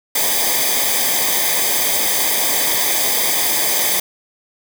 white noise with comb filter, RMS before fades -17 dBFS, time 0.15-4 s, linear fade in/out 5 ms, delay 0.72 ms, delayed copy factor -0.8, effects none

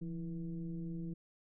sine tone with frequency modulation, 169.9 Hz, F3, 47 cents flat, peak -38 dBFS, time 0.01-1.14 s, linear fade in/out 10 ms, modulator 158 Hz, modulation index 0.82, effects none

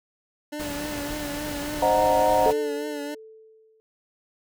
25% pulse tone with vibrato, 293.7 Hz, D4, in tune, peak -27 dBFS, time 0.52-3.15 s, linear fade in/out 10 ms, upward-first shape triangle, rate 3.5 Hz, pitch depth 50 cents each way
pink noise, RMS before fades -35 dBFS, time 0.59-2.53 s, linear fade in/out 10 ms
sine chord, C half-diminished seventh, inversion none, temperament equal, 523.3 / 622.3 / 740 / 932.3 Hz, C5 / Eb5 / Gb5 / Bb5, 0 / 0 / 0 / 0 cents, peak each -23 dBFS, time 1.82-2.51 s, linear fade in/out 5 ms
sine tone with exponential decay, 440 Hz, A4, in tune, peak -19 dBFS, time 2.46-3.8 s, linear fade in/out 0 ms, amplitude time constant 290 ms
effects none

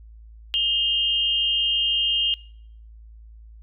sine tone pair together, 2841 / 3173 Hz, F7 / G7, +29 / +20 cents, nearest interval major second, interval 191 cents, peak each -22 dBFS, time 0.54-2.34 s, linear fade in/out 0 ms, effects noise-tail reverb RT60 0.6 s tail -21 dB re dry + added 55 Hz sine -42 dBFS peak until 3.62 s

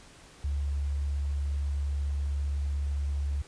sine tone, 71.1 Hz, C#2, 45 cents sharp, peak -27 dBFS, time 0.44-3.42 s, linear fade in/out 5 ms, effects pink hiss -53 dBFS RMS until 3.47 s + resampled to 22050 Hz

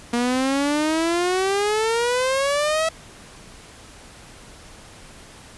sawtooth exponential sweep, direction up, 235.9 to 654 Hz, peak -15 dBFS, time 0.13-2.89 s, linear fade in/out 5 ms, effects pink hiss -44 dBFS RMS until 5.57 s + resampled to 24000 Hz

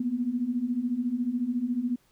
sine beating tone pair, 234.4 / 248.4 Hz, A#3 / B3, +10 / +10 cents, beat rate 14 Hz, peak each -31 / -27 dBFS, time 0-1.96 s, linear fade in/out 5 ms, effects pink hiss -66 dBFS RMS until 2.11 s

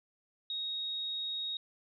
sine tone, 3760 Hz, A#7, 14 cents sharp, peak -34 dBFS, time 0.5-1.57 s, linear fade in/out 2 ms, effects none

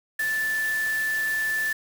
sine tone in noise, 1754 Hz, A6, 6 cents flat, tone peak -23 dBFS, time 0.19-1.73 s, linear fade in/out 5 ms, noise white, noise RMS -37 dBFS, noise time 0.19-1.73 s, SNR +11 dB, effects none

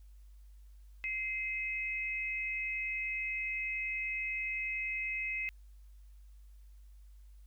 sine tone pair together, 2084 / 2553 Hz, C7 / D#7, -7 / +44 cents, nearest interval major third, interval 351 cents, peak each -37 / -36 dBFS, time 1.04-5.49 s, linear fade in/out 0 ms, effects added 50 Hz sine -52 dBFS peak until 7.46 s + white hiss -75 dBFS RMS until 7.46 s

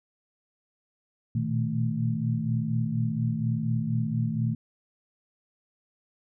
sine tone cluster, 117.6 / 121.8 / 158.6 / 220.8 Hz, A#2 / B2 / D#3 / A3, +16 / -24 / +33 / +6 cents, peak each -30 dBFS, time 1.35-4.55 s, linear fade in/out 5 ms, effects none

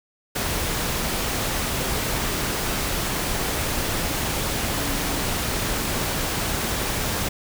sine tone in noise, 282.6 Hz, C#4, 34 cents sharp, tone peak -34 dBFS, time 4.74-5.22 s, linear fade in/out 10 ms, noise pink, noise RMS -25 dBFS, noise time 0.35-7.29 s, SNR -12 dB, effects none

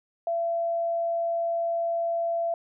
sine tone, 675 Hz, E5, 41 cents sharp, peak -24 dBFS, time 0.27-2.54 s, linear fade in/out 2 ms, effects none

